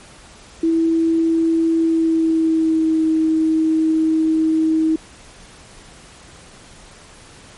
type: tone with pitch glide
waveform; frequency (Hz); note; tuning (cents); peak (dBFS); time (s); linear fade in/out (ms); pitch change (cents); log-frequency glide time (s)
sine; 327.7 to 318.2; E4 to D#4; -10 to +39; -13; 0.63-4.96; 5; -51; 1.76-3.04
effects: pink hiss -43 dBFS RMS until 7.57 s + MP3 48 kbps